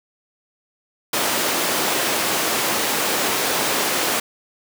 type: high-pass noise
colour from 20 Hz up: pink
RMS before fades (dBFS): -21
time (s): 1.13-4.2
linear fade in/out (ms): 5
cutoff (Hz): 330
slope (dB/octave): 12
effects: none